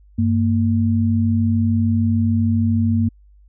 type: tone pair together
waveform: sine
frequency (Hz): 96.85 / 230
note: G2 / A#3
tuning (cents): -20 / -23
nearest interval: octave + minor third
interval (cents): 1497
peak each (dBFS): -17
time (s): 0.18-3.09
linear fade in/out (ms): 10
effects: added 50 Hz sine -46 dBFS peak until 3.48 s